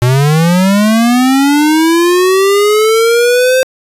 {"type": "linear sweep", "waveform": "square", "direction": "up", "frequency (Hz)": [120, 523.3], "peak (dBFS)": -7, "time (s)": [0.02, 3.63], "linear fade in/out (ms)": 0, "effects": ["resampled to 32000 Hz"]}